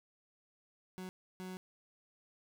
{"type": "tone bursts at uneven times", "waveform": "30% pulse", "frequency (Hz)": 185, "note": "F#3", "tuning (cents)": 0, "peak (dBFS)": -40, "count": 2, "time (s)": [[0.98, 1.09], [1.4, 1.57]], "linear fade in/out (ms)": 0, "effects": []}